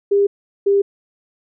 sine tone pair in turn, 401.9 / 399.1 Hz, G4 / G4, +43 / +31 cents, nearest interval unison, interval 12 cents, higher first, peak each -11 dBFS, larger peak neither, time 0.11-0.27 / 0.66-0.82 s, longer neither, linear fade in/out 10 ms, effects none

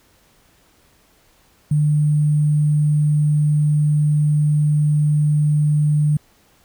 sine tone with sample-and-hold, 150 Hz, D3, 37 cents sharp, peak -13 dBFS, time 1.71-6.17 s, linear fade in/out 5 ms, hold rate 8820 Hz, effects pink hiss -56 dBFS RMS until 6.64 s

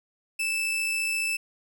40% pulse tone with amplitude modulation, 2636 Hz, E7, 1 cent flat, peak -23 dBFS, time 0.39-1.37 s, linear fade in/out 10 ms, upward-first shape sine, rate 54.5 Hz, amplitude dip 25%, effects none

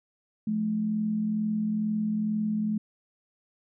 sine tone pair together, 172.3 / 214.5 Hz, F3 / A3, -23 / -44 cents, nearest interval major third, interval 379 cents, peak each -36 / -25 dBFS, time 0.47-2.78 s, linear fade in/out 5 ms, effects none

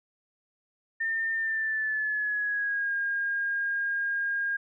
sine tone with pitch glide, 1807 to 1619.2 Hz, A6 to G#6, +46 to -44 cents, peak -26 dBFS, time 1-4.57 s, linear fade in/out 10 ms, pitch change -190 cents, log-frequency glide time 1.35-2.94 s, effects none

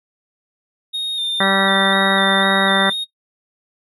triangle tone with vibrato, 3666 Hz, A#7, 30 cents flat, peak -18 dBFS, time 0.93-3.05 s, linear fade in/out 20 ms, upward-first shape square, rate 2 Hz, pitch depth 27 cents each way
harmonic tone, 194.2 Hz, G3, 16 cents flat, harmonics 1 / 2 / 3 / 4 / 5 / 6 / 7 / 8 / 9 / 10, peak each -21 / -26 / -22 / -23 / -27 / -24 / -23 / -23 / -26 / -21 dBFS, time 1.4-2.9 s, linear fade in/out 5 ms
effects noise-tail reverb RT60 0.1 s tail -19 dB re dry

